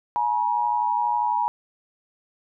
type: tone pair together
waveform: sine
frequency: 845 / 957.2 Hz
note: G#5 / A#5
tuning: +30 / +46 cents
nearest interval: major second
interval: 216 cents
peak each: -24 / -22 dBFS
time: 0.16-1.48 s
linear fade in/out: 0 ms
effects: none

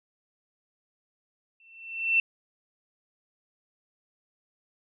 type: tone with exponential growth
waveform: sine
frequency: 2688 Hz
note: E7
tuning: 33 cents sharp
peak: -17 dBFS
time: 1.6-2.2 s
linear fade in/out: 2 ms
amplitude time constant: 130 ms
effects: none

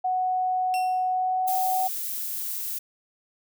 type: tone with pitch glide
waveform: sine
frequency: 740 to 747.3 Hz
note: F#5 to F#5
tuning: 0 to +17 cents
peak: -22 dBFS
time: 0.04-1.88 s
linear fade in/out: 10 ms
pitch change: +17 cents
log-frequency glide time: 1.12-1.54 s
type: tone with exponential decay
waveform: sawtooth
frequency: 2715 Hz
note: F7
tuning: 50 cents flat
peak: -27 dBFS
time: 0.74-1.15 s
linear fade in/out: 0 ms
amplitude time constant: 88 ms
type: noise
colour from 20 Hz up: violet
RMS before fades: -31 dBFS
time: 1.47-2.79 s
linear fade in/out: 10 ms
effects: none

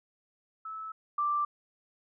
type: tone pair in turn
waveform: sine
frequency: 1305 / 1176.5 Hz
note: E6 / D6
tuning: -18 / +3 cents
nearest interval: major second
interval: 179 cents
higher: first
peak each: -37 / -26 dBFS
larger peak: second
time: 0.65-0.92 / 1.18-1.45 s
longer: neither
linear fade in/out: 5 ms
effects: none

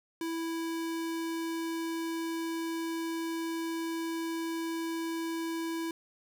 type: tone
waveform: square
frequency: 329.6 Hz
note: E4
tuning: in tune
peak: -33 dBFS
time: 0.21-5.91 s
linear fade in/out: 2 ms
effects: none

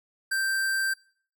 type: tone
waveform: square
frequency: 1568 Hz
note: G6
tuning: in tune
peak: -25 dBFS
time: 0.31-0.94 s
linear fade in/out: 10 ms
effects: noise-tail reverb RT60 0.5 s tail -24 dB re dry

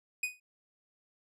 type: tone with exponential decay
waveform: 45% pulse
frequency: 2489 Hz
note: D#7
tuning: in tune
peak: -27 dBFS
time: 0.23-0.4 s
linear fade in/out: 5 ms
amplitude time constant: 35 ms
effects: low-pass 12000 Hz 12 dB/octave

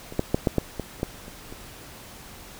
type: clicks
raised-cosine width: 2 ms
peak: -23 / -8 / -6 / -6 / -7 / -15 / -29 / -11 / -27 / -26 dBFS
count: 10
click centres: 0.124 / 0.194 / 0.345 / 0.472 / 0.583 / 0.797 / 0.998 / 1.031 / 1.281 / 1.525 s
effects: pink hiss -44 dBFS RMS until 2.59 s

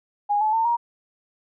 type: tone with pitch steps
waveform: sine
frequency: 823 / 861.4 / 901.6 / 943.7 Hz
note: G#5 / A5 / A5 / A#5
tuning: -16 / -37 / +42 / +21 cents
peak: -18 dBFS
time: 0.29-0.77 s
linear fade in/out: 20 ms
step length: 120 ms
effects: none

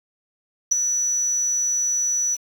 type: tone with ADSR envelope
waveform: sine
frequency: 5920 Hz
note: F#8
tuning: in tune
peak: -9 dBFS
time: 0.71-2.37 s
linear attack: 14 ms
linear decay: 3 ms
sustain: -10 dB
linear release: 34 ms
effects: tanh soft clip ceiling -8 dBFS + 7-bit

